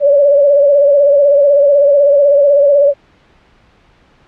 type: tone with vibrato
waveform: sine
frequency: 569 Hz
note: C#5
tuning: 45 cents sharp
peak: -5 dBFS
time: 0-2.94 s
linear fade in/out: 50 ms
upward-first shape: sine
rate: 16 Hz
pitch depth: 54 cents each way
effects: pink hiss -49 dBFS RMS until 4.27 s + low-pass 3000 Hz 12 dB/octave